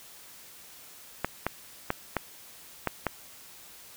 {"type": "clicks", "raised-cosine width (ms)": 0.5, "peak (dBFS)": -11, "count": 6, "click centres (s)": [1.246, 1.466, 1.904, 2.167, 2.873, 3.067], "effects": ["white hiss -50 dBFS RMS until 3.96 s"]}